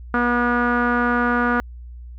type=tone with low-pass filter; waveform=sawtooth; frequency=241.6 Hz; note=B3; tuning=38 cents flat; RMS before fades=-19 dBFS; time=0.14-1.6 s; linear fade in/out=0 ms; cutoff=1400 Hz; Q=5.8; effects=added 60 Hz sine -34 dBFS peak until 2.18 s